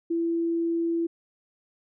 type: tone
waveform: sine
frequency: 334.8 Hz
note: E4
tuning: 27 cents sharp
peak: -23 dBFS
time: 0.1-1.07 s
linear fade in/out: 10 ms
effects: none